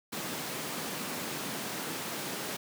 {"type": "high-pass noise", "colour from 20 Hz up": "pink", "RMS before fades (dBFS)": -37, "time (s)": [0.12, 2.57], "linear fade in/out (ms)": 10, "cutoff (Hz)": 150, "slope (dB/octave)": 24, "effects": []}